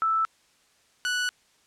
sine / sawtooth tone pair in turn, 1318.5 / 1478.1 Hz, E6 / F#6, 0 / -2 cents, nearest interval major second, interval 198 cents, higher second, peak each -21 dBFS, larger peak neither, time 0.02-0.25 / 1.05-1.29 s, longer second, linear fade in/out 0 ms, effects white hiss -63 dBFS RMS until 1.66 s + low-pass 8000 Hz 12 dB/octave

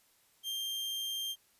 40% pulse tone, 3178 Hz, G7, 23 cents sharp, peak -34 dBFS, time 0.43-1.36 s, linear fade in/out 50 ms, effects white hiss -68 dBFS RMS until 1.59 s + resampled to 32000 Hz

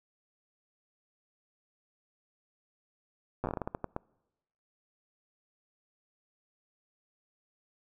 slowing click train, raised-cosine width 1 ms, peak -19 dBFS, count 13, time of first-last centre 3.44-3.964 s, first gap 8 ms, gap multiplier 1.28, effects noise-tail reverb RT60 1.0 s tail -26 dB re dry

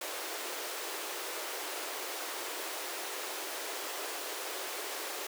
pink high-pass noise, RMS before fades -39 dBFS, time 0.01-5.27 s, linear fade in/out 5 ms, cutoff 340 Hz, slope 48 dB/octave, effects none

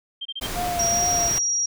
sine tone bursts, 3165 Hz, G7, 16 cents sharp, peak -28 dBFS, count 4, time 0.21-0.47 s, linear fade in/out 10 ms, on 44 ms, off 28 ms
pink noise, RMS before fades -30 dBFS, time 0.41-1.39 s, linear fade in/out 10 ms
sine tone with vibrato, 700 Hz, F5, 4 cents sharp, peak -24 dBFS, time 0.54-1.31 s, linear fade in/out 50 ms, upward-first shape triangle, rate 2.3 Hz, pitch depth 40 cents each way
sine tone, 5690 Hz, F8, 31 cents sharp, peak -20 dBFS, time 0.79-1.66 s, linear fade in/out 5 ms
effects none

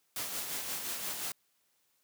white noise with tremolo, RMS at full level -36 dBFS, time 0.16-1.32 s, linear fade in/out 2 ms, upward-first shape sine, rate 5.7 Hz, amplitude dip 40%, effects white hiss -74 dBFS RMS until 2.03 s + high-pass 100 Hz 12 dB/octave

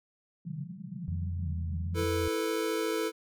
pink band-pass noise, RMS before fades -40 dBFS, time 0.45-2.04 s, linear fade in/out 2 ms, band 130 to 200 Hz, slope 96 dB/octave
sine tone with vibrato, 85.2 Hz, F2, 42 cents flat, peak -31 dBFS, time 1.08-2.28 s, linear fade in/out 0 ms, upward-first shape square, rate 1.3 Hz, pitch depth 44 cents each way
square chord, E suspended fourth, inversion none, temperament equal, 329.6 / 440 / 493.9 Hz, E4 / A4 / B4, 0 / 0 / 0 cents, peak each -34 / -32 / -37 dBFS, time 1.94-3.12 s, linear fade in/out 50 ms
effects none

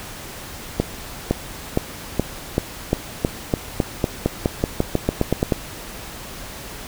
accelerating click train, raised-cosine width 2 ms, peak -3 dBFS, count 20, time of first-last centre 0.8-5.522 s, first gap 510 ms, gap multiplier 0.91, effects pink hiss -35 dBFS RMS until 6.87 s

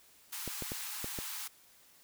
white high-pass noise, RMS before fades -41 dBFS, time 0.32-1.48 s, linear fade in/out 10 ms, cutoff 790 Hz, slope 96 dB/octave
clicks, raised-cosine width 2 ms, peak -26 dBFS, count 5, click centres 0.477 / 0.623 / 0.719 / 1.044 / 1.188 s
effects white hiss -62 dBFS RMS until 2.03 s

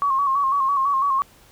sine tone with vibrato, 1100 Hz, C#6, 14 cents flat, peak -17 dBFS, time 0.02-1.22 s, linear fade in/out 0 ms, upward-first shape square, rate 6 Hz, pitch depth 50 cents each way, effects pink hiss -52 dBFS RMS until 1.51 s

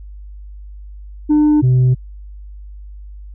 sine tone pair in turn, 300.5 / 127.33 Hz, D4 / C3, +40 / -47 cents, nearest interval octave + minor third, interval 1487 cents, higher first, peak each -6 dBFS, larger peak neither, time 1.29-1.62 / 1.62-1.95 s, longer neither, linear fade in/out 20 ms, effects tanh soft clip ceiling -8 dBFS + added 50 Hz sine -31 dBFS peak until 3.34 s

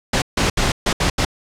pink noise bursts at uneven times, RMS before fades -17 dBFS, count 6, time 0.13-0.22 / 0.37-0.5 / 0.57-0.72 / 0.86-0.93 / 1-1.1 / 1.18-1.25 s, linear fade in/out 5 ms, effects low-pass 7000 Hz 12 dB/octave

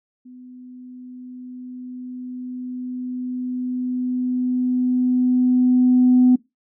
sine tone with level ramp, 251.2 Hz, B3, 30 cents sharp, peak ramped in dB -39 to -9 dBFS, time 0.25-6.36 s, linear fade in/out 10 ms, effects noise-tail reverb RT60 0.2 s tail -21 dB re dry + tanh soft clip ceiling -6 dBFS

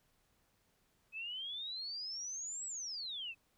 sine exponential two-way sweep, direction up then down, 2539 to 7902 to 2539 Hz, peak -40 dBFS, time 1.12-3.35 s, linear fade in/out 50 ms, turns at 2.66 s, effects pink hiss -75 dBFS RMS until 3.57 s

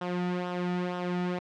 sawtooth tone with flanger, 178.7 Hz, F3, 40 cents sharp, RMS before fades -31 dBFS, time 0.01-1.39 s, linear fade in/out 5 ms, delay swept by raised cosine 0.44 to 1.94 ms, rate 2.1 Hz, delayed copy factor -0.6, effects low-pass 3000 Hz 12 dB/octave

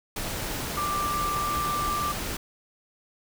sine tone in noise, 1180 Hz, D6, 8 cents sharp, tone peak -26 dBFS, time 0.77-2.12 s, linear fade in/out 5 ms, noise pink, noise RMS -32 dBFS, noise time 0.16-2.37 s, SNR +3 dB, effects none

